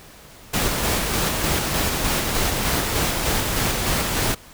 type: noise with tremolo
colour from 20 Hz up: pink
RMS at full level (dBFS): -21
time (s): 0.53-4.35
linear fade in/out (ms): 10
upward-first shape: square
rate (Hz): 3.3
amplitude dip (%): 25
effects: pink hiss -45 dBFS RMS until 4.53 s

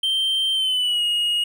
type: tone with pitch glide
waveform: triangle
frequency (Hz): 3136 to 2876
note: G7 to F#7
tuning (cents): 0 to -50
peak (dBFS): -17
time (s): 0.03-1.44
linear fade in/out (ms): 5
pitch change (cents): -150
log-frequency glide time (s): 0.53-1.03
effects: none

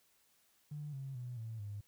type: tone with pitch steps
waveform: triangle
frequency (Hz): 148.4 / 135.3 / 123.36 / 112.47 / 102.54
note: D3 / C#3 / B2 / A2 / G#2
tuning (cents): +18 / -42 / -2 / +38 / -22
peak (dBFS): -37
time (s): 0.71-1.81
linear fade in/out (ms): 10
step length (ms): 220
effects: tanh soft clip ceiling -39 dBFS + white hiss -72 dBFS RMS until 1.87 s

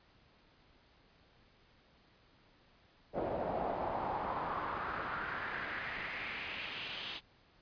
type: noise with band-pass filter sweep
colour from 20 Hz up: brown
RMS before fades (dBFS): -39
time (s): 3.13-7.21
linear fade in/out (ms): 50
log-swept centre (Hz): 580 to 3400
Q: 3.1
effects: pink hiss -66 dBFS RMS until 7.61 s + resampled to 11025 Hz

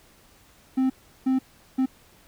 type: tone bursts at uneven times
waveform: triangle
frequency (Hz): 261.6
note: C4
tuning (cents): 0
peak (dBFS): -17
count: 3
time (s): 0.77-0.9 / 1.26-1.39 / 1.78-1.86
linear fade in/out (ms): 10
effects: pink hiss -56 dBFS RMS until 2.27 s

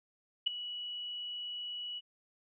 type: tone with ADSR envelope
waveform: sine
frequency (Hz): 2936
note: F#7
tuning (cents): -14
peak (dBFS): -23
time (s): 0.46-2.01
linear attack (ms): 13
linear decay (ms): 6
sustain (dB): -15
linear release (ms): 34
effects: none

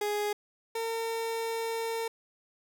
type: tone pair in turn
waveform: 30% pulse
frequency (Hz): 415.3 / 455.1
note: G#4 / A#4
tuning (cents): 0 / -42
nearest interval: major second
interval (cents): 158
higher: second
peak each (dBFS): -26 / -28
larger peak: first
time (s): 0.01-0.33 / 0.75-2.08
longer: second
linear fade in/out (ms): 5
effects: none

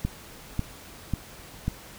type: click train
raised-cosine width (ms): 5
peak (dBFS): -13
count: 4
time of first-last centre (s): 0.05-1.68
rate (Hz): 1.84
effects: pink hiss -46 dBFS RMS until 1.98 s

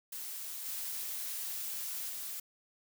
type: noise with level steps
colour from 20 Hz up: blue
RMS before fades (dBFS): -42 / -39 / -41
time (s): 0.12-2.4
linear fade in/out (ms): 5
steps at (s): 0.65 / 2.09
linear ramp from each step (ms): 20
effects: none

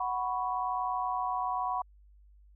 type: chord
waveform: sine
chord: F# suspended fourth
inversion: none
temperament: equal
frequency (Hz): 740 / 987.8 / 1108.7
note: F#5 / B5 / C#6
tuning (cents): 0 / 0 / 0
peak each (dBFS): -33 / -33 / -35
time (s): 0-1.82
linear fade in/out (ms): 5
effects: added 50 Hz sine -55 dBFS peak until 2.55 s

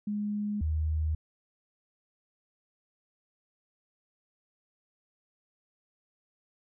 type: tone pair in turn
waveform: sine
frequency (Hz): 207.7 / 78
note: G#3 / D#2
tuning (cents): 0 / +5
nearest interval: octave + perfect fourth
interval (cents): 1695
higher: first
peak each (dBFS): -29 / -26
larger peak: second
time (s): 0.07-0.61 / 0.61-1.15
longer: neither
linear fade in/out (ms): 5
effects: none

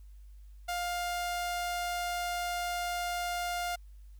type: tone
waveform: sawtooth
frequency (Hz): 704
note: F5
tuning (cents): +14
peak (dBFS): -28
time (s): 0.68-3.76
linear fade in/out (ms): 10
effects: added 50 Hz sine -48 dBFS peak until 4.19 s + white hiss -73 dBFS RMS until 4.19 s

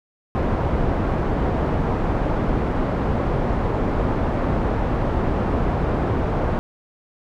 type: low-pass noise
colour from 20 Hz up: pink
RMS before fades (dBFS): -21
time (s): 0.35-6.59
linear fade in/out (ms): 0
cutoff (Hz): 920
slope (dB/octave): 12
effects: none

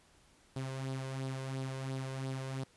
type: tone with flanger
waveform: sawtooth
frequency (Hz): 132.9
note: C3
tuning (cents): +27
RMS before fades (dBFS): -39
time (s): 0.56-2.64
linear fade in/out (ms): 5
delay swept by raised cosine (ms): 0.21 to 2.01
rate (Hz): 2.9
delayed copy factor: +0.5
effects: pink hiss -65 dBFS RMS until 2.76 s + resampled to 24000 Hz

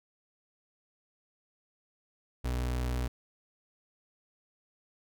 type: tone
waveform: 35% pulse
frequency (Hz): 61.74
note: B1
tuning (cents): 0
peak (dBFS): -28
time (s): 2.44-3.08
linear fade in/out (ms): 10
effects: none

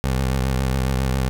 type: tone with vibrato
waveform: 20% pulse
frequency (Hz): 65.41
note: C2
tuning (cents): 0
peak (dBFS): -14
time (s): 0.04-1.29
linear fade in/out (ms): 0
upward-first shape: triangle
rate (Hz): 7.3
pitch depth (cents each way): 73
effects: none

